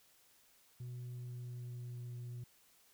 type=tone with pitch glide; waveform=sine; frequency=123.47 to 121.56 Hz; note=B2 to B2; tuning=0 to -27 cents; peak=-40 dBFS; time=0.8-2.44 s; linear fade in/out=5 ms; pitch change=-27 cents; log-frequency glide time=1.04-2.16 s; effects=tanh soft clip ceiling -42 dBFS + white hiss -68 dBFS RMS until 2.93 s